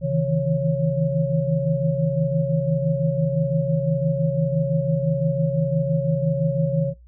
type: tone cluster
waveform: sine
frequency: 136.2 / 157.9 / 163.8 / 551 Hz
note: C#3 / D#3 / E3 / C#5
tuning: -30 / +26 / -11 / -11 cents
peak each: -24 dBFS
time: 0.01-6.94 s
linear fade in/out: 50 ms
effects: noise-tail reverb RT60 0.2 s tail -22 dB re dry + added 60 Hz sine -45 dBFS peak until 7.07 s